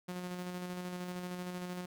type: tone with tremolo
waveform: sawtooth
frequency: 179.7 Hz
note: F3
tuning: 50 cents sharp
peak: -34 dBFS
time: 0.08-1.86 s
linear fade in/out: 10 ms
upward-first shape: square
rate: 13 Hz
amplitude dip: 30%
effects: none